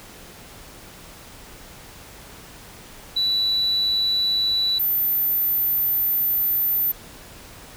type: tone pair in turn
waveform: sine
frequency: 3951 / 14055 Hz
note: B7 / A9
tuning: 0 / -3 cents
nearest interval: octave + minor seventh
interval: 2197 cents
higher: second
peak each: -17 dBFS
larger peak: neither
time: 3.16-4.79 / 4.79-6.92 s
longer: second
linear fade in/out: 10 ms
effects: tanh soft clip ceiling -15 dBFS + pink hiss -43 dBFS RMS until 7.76 s